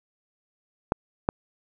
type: clicks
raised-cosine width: 1 ms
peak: -7 dBFS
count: 2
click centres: 0.921 / 1.289 s
effects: none